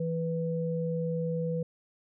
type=tone pair together; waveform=sine; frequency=164.81 / 493.9 Hz; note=E3 / B4; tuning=0 / 0 cents; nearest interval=octave + perfect fifth; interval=1900 cents; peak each=-30 / -32 dBFS; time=0-1.63 s; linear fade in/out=5 ms; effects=none